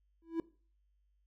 triangle tone with exponential growth, 329.6 Hz, E4, in tune, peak -26 dBFS, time 0.22-0.4 s, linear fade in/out 2 ms, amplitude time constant 38 ms, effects noise-tail reverb RT60 0.4 s tail -20 dB re dry + added 50 Hz sine -70 dBFS peak until 1.26 s

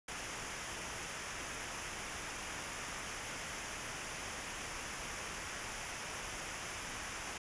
pink noise with comb filter, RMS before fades -43 dBFS, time 0.08-7.38 s, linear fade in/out 5 ms, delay 0.24 ms, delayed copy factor -0.6, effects resampled to 22050 Hz

